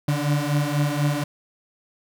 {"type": "beating tone pair", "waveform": "35% pulse", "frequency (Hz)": [144.3, 148.4], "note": ["D3", "D3"], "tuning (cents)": [-30, 18], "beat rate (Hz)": 4.1, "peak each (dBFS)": [-21, -22], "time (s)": [0.08, 1.24], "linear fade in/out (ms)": 5, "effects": []}